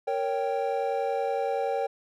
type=chord; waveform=triangle; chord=G diminished; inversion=first; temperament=equal with one note detuned; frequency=463.7 / 554.4 / 784 Hz; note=Bb4 / Db5 / G5; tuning=-9 / 0 / 0 cents; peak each=-28 dBFS; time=0.07-1.87 s; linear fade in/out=10 ms; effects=none